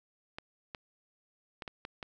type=clicks; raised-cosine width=0.3 ms; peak=-24 dBFS; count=6; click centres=0.385 / 0.748 / 1.622 / 1.678 / 1.851 / 2.028 s; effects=none